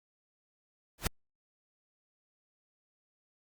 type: noise with exponential growth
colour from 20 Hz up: pink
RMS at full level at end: -26 dBFS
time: 0.98-1.07 s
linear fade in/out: 2 ms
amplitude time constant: 19 ms
effects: Opus 48 kbps